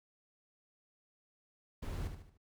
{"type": "noise with echo", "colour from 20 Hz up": "brown", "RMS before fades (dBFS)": -40, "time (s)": [1.82, 2.08], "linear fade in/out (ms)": 10, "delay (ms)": 74, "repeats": 4, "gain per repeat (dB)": -7, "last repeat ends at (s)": 2.376, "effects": []}